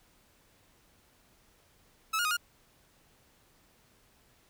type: tone with pitch steps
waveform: sawtooth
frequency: 1300 / 1427 / 1246 / 1419 Hz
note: E6 / F6 / D#6 / F6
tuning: -24 / +37 / +2 / +27 cents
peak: -24 dBFS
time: 2.13-2.37 s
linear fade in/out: 10 ms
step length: 60 ms
effects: pink hiss -65 dBFS RMS until 4.49 s